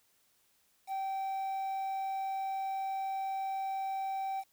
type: tone with quantisation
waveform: triangle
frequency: 774 Hz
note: G5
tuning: 22 cents flat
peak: -31 dBFS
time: 0.87-4.44 s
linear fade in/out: 50 ms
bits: 9
effects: white hiss -71 dBFS RMS until 4.52 s